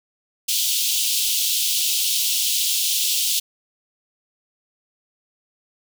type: high-pass noise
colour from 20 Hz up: pink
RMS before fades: -21 dBFS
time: 0.48-3.4 s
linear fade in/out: 10 ms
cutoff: 2900 Hz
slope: 48 dB/octave
effects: none